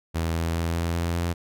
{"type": "tone with pitch steps", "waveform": "sawtooth", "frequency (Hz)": [82.2, 82.87, 83.54, 84.22, 84.9, 85.59], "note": ["E2", "E2", "E2", "E2", "F2", "F2"], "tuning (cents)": [-4, 10, 24, 38, -48, -34], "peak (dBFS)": -20, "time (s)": [0.14, 1.34], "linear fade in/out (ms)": 20, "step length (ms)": 200, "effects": []}